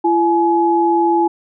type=tone pair together; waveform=sine; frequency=339.3 / 846 Hz; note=F4 / G#5; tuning=-50 / +32 cents; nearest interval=octave + major third; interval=1582 cents; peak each=-14 dBFS; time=0.04-1.28 s; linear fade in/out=10 ms; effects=none